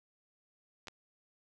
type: clicks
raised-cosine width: 0.2 ms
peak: -28 dBFS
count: 2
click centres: 0.872 / 0.883 s
effects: none